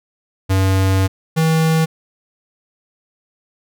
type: tone pair in turn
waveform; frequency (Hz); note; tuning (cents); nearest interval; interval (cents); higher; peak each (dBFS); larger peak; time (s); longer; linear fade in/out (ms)
square; 95.5 / 160.61; G2 / E3; -45 / -45; major sixth; 900; second; -13; neither; 0.49-1.08 / 1.36-1.86; first; 20
effects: none